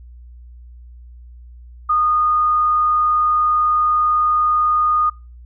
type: tone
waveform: sine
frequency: 1229 Hz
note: D#6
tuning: 22 cents flat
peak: -13 dBFS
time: 1.89-5.1 s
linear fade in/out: 10 ms
effects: noise-tail reverb RT60 0.3 s tail -22 dB re dry + added 60 Hz sine -37 dBFS peak until 5.45 s